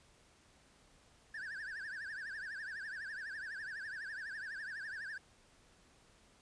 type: tone with vibrato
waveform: triangle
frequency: 1661.2 Hz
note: G#6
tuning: in tune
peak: -40 dBFS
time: 1.34-5.18 s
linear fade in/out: 5 ms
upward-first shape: triangle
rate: 12 Hz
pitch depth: 200 cents each way
effects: pink hiss -66 dBFS RMS until 6.41 s + resampled to 22050 Hz